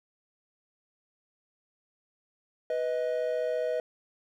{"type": "tone pair together", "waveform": "triangle", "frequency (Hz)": [493.9, 628.6], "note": ["B4", "D#5"], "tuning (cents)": [0, 18], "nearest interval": "major third", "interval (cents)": 418, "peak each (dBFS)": -28, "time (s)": [2.7, 3.8], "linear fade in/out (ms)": 2, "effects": []}